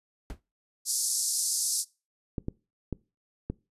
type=noise with exponential decay; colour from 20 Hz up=brown; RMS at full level=-32 dBFS; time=0.3-0.4 s; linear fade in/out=0 ms; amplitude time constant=21 ms
type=band-pass noise; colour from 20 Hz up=white; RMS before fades=-29 dBFS; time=0.85-1.85 s; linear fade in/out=50 ms; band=4700 to 11000 Hz; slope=48 dB/octave
type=clicks; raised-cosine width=3 ms; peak=-18 dBFS; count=4; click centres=2.382 / 2.484 / 2.927 / 3.5 s
effects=noise-tail reverb RT60 0.3 s tail -23 dB re dry + resampled to 32000 Hz